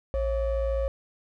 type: ring-modulated tone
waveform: triangle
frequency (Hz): 300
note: D4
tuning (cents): +37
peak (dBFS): -19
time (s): 0.14-0.88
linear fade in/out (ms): 0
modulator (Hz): 243
effects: none